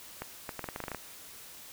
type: clicks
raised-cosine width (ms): 0.5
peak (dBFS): -21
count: 11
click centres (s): 0.22 / 0.492 / 0.593 / 0.642 / 0.688 / 0.761 / 0.803 / 0.839 / 0.882 / 0.917 / 0.947
effects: white hiss -49 dBFS RMS until 1.72 s